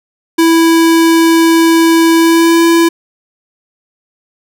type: tone with pitch glide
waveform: square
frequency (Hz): 329.6 to 334.4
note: E4 to E4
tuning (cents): 0 to +25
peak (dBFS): -6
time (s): 0.38-2.89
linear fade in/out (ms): 10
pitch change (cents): +25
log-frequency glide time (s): 2.16-2.65
effects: none